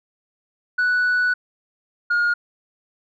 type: tone pair in turn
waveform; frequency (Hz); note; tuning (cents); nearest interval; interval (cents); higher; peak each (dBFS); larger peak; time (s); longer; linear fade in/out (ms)
sine; 1480 / 1427.2; F#6 / F6; 0 / +37; minor second; 63; first; -14; neither; 0.78-1.34 / 2.1-2.34; first; 10
effects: tanh soft clip ceiling -15 dBFS